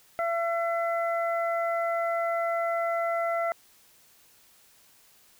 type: harmonic tone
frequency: 675 Hz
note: E5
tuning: 41 cents sharp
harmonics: 1 / 2 / 3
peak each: -26 / -32 / -36 dBFS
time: 0.19-3.52 s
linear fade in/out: 0 ms
effects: white hiss -59 dBFS RMS until 5.39 s